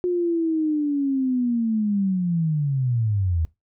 sine linear sweep, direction down, 360.9 to 77.78 Hz, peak -19 dBFS, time 0.04-3.45 s, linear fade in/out 0 ms, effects noise-tail reverb RT60 0.2 s tail -21 dB re dry

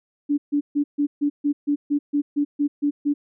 sine tone bursts, 289.7 Hz, D4, 24 cents flat, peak -17 dBFS, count 13, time 0.29-3.14 s, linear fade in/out 20 ms, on 90 ms, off 140 ms, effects none

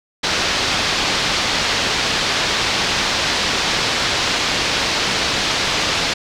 white low-pass noise, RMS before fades -19 dBFS, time 0.23-6.14 s, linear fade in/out 10 ms, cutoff 5100 Hz, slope 24 dB/octave, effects none

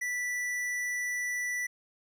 triangle tone with tanh clipping, 1969 Hz, B6, 6 cents flat, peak -32 dBFS, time 0.01-1.67 s, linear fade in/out 10 ms, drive 18 dB, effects none

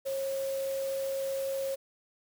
sine tone in noise, 542 Hz, C#5, 39 cents flat, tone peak -30 dBFS, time 0.05-1.76 s, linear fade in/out 20 ms, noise white, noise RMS -45 dBFS, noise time 0.05-1.76 s, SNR +12 dB, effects none

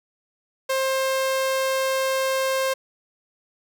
sawtooth tone, 530 Hz, C5, 22 cents sharp, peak -17 dBFS, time 0.69-2.74 s, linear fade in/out 10 ms, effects none

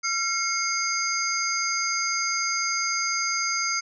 sine tone cluster, 1367 / 2167 / 4883 / 6330 Hz, F6 / C#7 / D#8 / G8, -37 / -40 / -33 / +16 cents, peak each -29 dBFS, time 0.03-3.81 s, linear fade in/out 20 ms, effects none

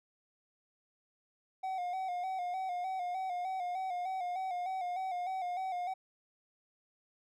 triangle tone with vibrato, 735 Hz, F#5, 12 cents flat, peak -32 dBFS, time 1.63-5.94 s, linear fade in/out 10 ms, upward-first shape square, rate 3.3 Hz, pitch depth 53 cents each way, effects none

